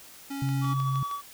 square tone, 277.2 Hz, C#4, in tune, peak -33 dBFS, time 0.3-0.74 s, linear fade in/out 10 ms
sine tone with vibrato, 134.1 Hz, C3, 43 cents sharp, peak -25 dBFS, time 0.42-1.03 s, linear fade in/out 2 ms, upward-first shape sine, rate 3.7 Hz, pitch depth 8 cents each way
click train, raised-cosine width 0.2 ms, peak -26 dBFS, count 5, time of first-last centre 0.49-1.113 s, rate 6.42 Hz
triangle tone with tremolo, 1140 Hz, C#6, 48 cents sharp, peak -27 dBFS, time 0.61-1.22 s, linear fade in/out 50 ms, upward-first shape sine, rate 12 Hz, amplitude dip 40%
effects white hiss -49 dBFS RMS until 1.33 s

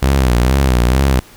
sawtooth tone with vibrato, 63.9 Hz, C2, 40 cents flat, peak -6 dBFS, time 0.02-1.2 s, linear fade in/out 10 ms, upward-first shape sine, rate 2.2 Hz, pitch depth 130 cents each way, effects pink hiss -42 dBFS RMS until 1.36 s

